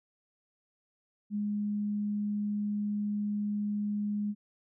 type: tone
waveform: sine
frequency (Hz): 207.2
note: G#3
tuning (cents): -4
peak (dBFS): -29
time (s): 1.3-4.35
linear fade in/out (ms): 50
effects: none